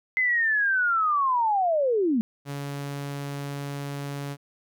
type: linear sweep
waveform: sine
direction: down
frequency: 2061 to 210.3 Hz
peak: -20 dBFS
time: 0.17-2.21 s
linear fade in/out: 0 ms
type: tone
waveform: sawtooth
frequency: 141.6 Hz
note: C#3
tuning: 37 cents sharp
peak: -27 dBFS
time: 2.45-4.37 s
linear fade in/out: 50 ms
effects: none